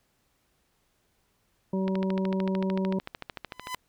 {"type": "harmonic tone", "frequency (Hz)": 190.4, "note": "F#3", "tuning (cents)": 50, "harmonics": [1, 2, 3, 5], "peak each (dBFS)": [-26, -32, -36, -40], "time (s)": [1.73, 2.99], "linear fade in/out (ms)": 5}
{"type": "click train", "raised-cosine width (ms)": 0.3, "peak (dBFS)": -19, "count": 26, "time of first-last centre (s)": [1.88, 3.746], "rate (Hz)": 13.4}
{"type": "tone with exponential growth", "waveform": "sawtooth", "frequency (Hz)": 1007, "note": "B5", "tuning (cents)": 33, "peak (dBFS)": -26, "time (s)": [3.5, 3.75], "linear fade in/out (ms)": 5, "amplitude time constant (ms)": 54}
{"effects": ["pink hiss -71 dBFS RMS until 3.88 s"]}